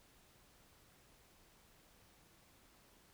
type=silence; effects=pink hiss -67 dBFS RMS until 3.13 s